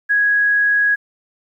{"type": "tone", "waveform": "sine", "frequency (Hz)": 1661.2, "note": "G#6", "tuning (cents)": 0, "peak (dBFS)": -12, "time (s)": [0.09, 0.96], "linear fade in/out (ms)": 20, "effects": ["9-bit"]}